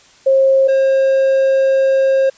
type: tone pair in turn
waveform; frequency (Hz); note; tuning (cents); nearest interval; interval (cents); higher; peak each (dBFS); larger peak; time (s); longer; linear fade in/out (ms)
sine / triangle; 536 / 536; C5 / C5; +42 / +42; unison; 0; neither; -8; neither; 0.26-0.68 / 0.68-2.3; second; 10
effects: white hiss -47 dBFS RMS until 2.37 s + resampled to 16000 Hz